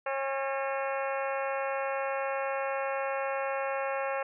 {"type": "harmonic tone with a mistuned harmonic", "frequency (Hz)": 272, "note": "C#4", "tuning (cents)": -33, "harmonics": [2, 3, 4, 5, 6, 7, 8, 9, 10], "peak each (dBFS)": [-32, -36, -38, -40, -42, -43, -44, -45, -46], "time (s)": [0.06, 4.23], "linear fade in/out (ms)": 5, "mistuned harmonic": 7, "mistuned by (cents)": -83, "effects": []}